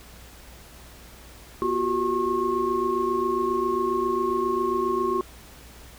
sine tone cluster, 242.5 / 354.1 / 381.5 / 1083 Hz, B3 / F4 / G4 / C#6, -31 / +24 / -47 / -41 cents, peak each -33 / -27 / -26 / -26 dBFS, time 1.62-5.21 s, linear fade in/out 0 ms, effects added 60 Hz sine -48 dBFS peak until 5.98 s + pink hiss -48 dBFS RMS until 5.98 s

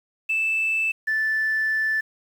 sine tone pair in turn, 2637 / 1756.1 Hz, E7 / A6, 0 / -4 cents, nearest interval perfect fifth, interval 704 cents, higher first, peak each -19 dBFS, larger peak neither, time 0.29-0.92 / 1.07-2.01 s, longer second, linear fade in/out 10 ms, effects tanh soft clip ceiling -16 dBFS + 8-bit

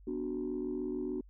sine chord, B minor, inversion none, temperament equal, 246.9 / 293.7 / 370 Hz, B3 / D4 / F#4, 0 / 0 / 0 cents, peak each -38 / -37 / -36 dBFS, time 0.07-1.21 s, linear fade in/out 5 ms, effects tanh soft clip ceiling -27 dBFS + added 48 Hz sine -53 dBFS peak until 1.29 s

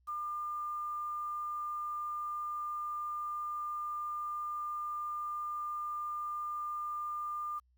sine tone with quantisation, 1201 Hz, D6, 38 cents sharp, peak -35 dBFS, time 0.07-7.6 s, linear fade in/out 20 ms, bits 10, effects added 62 Hz sine -67 dBFS peak until 7.77 s

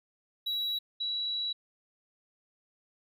triangle / sine tone pair in turn, 3896 / 3912 Hz, B7 / B7, -24 / -17 cents, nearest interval unison, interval 7 cents, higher second, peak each -28 / -30 dBFS, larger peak first, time 0.46-0.79 / 1-1.53 s, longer second, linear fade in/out 10 ms, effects none

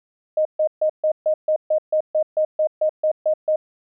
sine tone bursts, 620 Hz, D#5, 6 cents flat, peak -15 dBFS, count 15, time 0.37-3.56 s, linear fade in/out 5 ms, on 82 ms, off 140 ms, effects none

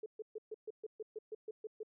sine tone bursts, 433.1 Hz, A4, 27 cents flat, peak -40 dBFS, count 12, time 0.03-1.832 s, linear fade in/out 5 ms, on 31 ms, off 130 ms, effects none

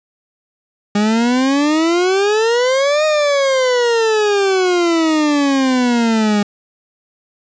40% pulse exponential two-way sweep, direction up then down, 203.3 to 622.3 to 203.3 Hz, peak -11 dBFS, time 0.95-6.43 s, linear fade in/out 5 ms, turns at 3.05 s, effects resampled to 16000 Hz + 7-bit

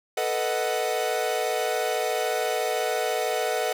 45% pulse chord, B dominant seventh, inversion third, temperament equal, 440 / 493.9 / 622.3 / 740 Hz, A4 / B4 / D#5 / F#5, 0 / 0 / 0 / 0 cents, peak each -30 / -30 / -30 / -29 dBFS, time 0.17-3.73 s, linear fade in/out 5 ms, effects none

